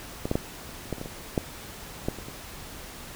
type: clicks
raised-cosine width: 2 ms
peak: -15 / -11 / -10 / -27 / -15 / -26 / -20 / -23 / -9 / -12 / -25 / -25 dBFS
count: 12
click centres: 0.255 / 0.314 / 0.355 / 0.692 / 0.927 / 0.983 / 1.014 / 1.059 / 1.378 / 2.085 / 2.187 / 2.285 s
effects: pink hiss -42 dBFS RMS until 3.15 s

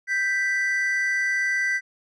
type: tone pair together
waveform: triangle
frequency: 1568 / 1976.9 Hz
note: G6 / B6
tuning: 0 / +1 cents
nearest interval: major third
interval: 401 cents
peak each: -24 / -21 dBFS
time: 0.07-1.81 s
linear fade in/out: 50 ms
effects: resampled to 22050 Hz

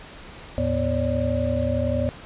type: tone cluster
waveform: sine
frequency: 78.9 / 110.1 / 246.7 / 552 / 593 Hz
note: D#2 / A2 / B3 / C#5 / D5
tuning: +25 / +2 / -2 / -7 / +17 cents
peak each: -27 dBFS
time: 0.58-2.09 s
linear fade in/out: 0 ms
effects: pink hiss -42 dBFS RMS until 2.25 s + resampled to 8000 Hz

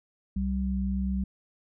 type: tone pair together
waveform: sine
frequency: 65 / 192.88 Hz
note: C2 / G3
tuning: -11 / -28 cents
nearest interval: octave + perfect fifth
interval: 1883 cents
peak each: -29 / -28 dBFS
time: 0.36-1.24 s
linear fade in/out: 5 ms
effects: none

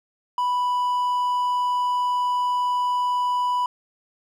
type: tone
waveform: triangle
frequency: 987.8 Hz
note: B5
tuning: in tune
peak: -18 dBFS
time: 0.38-3.66 s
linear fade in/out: 2 ms
effects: none

